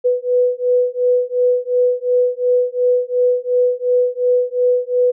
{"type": "beating tone pair", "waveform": "sine", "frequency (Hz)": [493.9, 496.7], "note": ["B4", "B4"], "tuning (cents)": [0, 10], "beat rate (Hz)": 2.8, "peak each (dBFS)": -16, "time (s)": [0.04, 5.12], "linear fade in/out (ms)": 20, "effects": []}